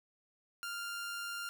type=tone with amplitude modulation; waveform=sawtooth; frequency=1396.9 Hz; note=F6; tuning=in tune; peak=-34 dBFS; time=0.63-1.49 s; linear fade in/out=0 ms; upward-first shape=sine; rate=100 Hz; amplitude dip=25%; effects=none